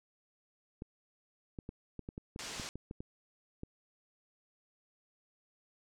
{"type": "clicks", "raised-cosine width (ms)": 3, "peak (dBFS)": -29, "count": 12, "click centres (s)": [0.821, 1.588, 1.691, 1.993, 2.089, 2.179, 2.361, 2.598, 2.756, 2.911, 3.005, 3.634]}
{"type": "low-pass noise", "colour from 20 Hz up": "white", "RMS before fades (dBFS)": -44, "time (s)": [2.39, 2.69], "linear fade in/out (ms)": 0, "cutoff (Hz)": 7100, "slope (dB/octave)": 24}
{"effects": []}